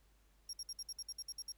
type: tone bursts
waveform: 35% pulse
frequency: 5580 Hz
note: F8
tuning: 2 cents flat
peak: -39 dBFS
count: 11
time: 0.49-1.522 s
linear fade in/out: 5 ms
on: 42 ms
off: 57 ms
effects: added 50 Hz sine -67 dBFS peak until 1.57 s + pink hiss -74 dBFS RMS until 1.57 s